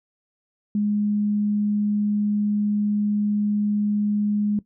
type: tone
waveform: sine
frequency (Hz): 207.7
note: G#3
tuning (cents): 0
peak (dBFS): -19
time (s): 0.75-4.59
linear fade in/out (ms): 2
effects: noise-tail reverb RT60 0.1 s tail -17 dB re dry